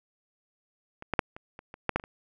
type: clicks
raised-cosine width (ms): 0.5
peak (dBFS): -26 / -12 / -6 / -27 / -28 / -27 / -10 / -10 / -24 / -28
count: 10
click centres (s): 1.024 / 1.137 / 1.192 / 1.365 / 1.591 / 1.741 / 1.893 / 1.96 / 1.998 / 2.039
effects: none